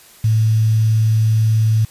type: tone with quantisation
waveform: sine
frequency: 110.2 Hz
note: A2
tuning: 3 cents sharp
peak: -11 dBFS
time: 0.24-1.85 s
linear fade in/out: 5 ms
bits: 6
effects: white hiss -45 dBFS RMS until 1.9 s + resampled to 32000 Hz

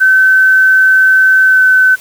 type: tone with pitch glide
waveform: sine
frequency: 1531 to 1519.5 Hz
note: G6 to F#6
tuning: -41 to +46 cents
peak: -4 dBFS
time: 0-1.96 s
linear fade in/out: 20 ms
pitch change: -13 cents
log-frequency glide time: 1.44-1.62 s
effects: white hiss -36 dBFS RMS until 2 s

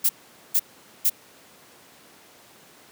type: noise bursts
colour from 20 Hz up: violet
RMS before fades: -19 dBFS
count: 3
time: 0.04-1.099 s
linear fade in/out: 10 ms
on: 53 ms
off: 450 ms
effects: pink hiss -51 dBFS RMS until 2.91 s + high-pass 200 Hz 12 dB/octave

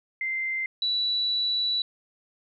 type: tone pair in turn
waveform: sine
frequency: 2084 / 3943 Hz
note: C7 / B7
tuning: -7 / -4 cents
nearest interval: major seventh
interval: 1103 cents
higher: second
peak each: -26 / -23 dBFS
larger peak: second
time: 0.21-0.66 / 0.82-1.82 s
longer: second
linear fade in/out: 2 ms
effects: none

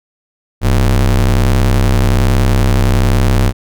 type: ring-modulated tone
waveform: square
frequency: 66.6 Hz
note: C2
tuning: 31 cents sharp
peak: -6 dBFS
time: 0.61-3.53 s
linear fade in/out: 50 ms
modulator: 30.6 Hz
effects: none

